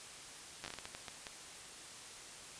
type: slowing click train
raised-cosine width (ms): 0.2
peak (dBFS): -26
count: 11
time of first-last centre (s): 0.64-1.268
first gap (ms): 9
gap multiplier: 1.4
effects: white hiss -51 dBFS RMS until 2.59 s + resampled to 22050 Hz